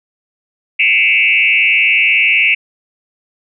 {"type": "tone with frequency modulation", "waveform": "sine", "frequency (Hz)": 2454, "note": "D#7", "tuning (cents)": -25, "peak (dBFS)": -8, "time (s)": [0.79, 2.55], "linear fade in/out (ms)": 10, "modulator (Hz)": 111, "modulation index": 2.8, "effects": []}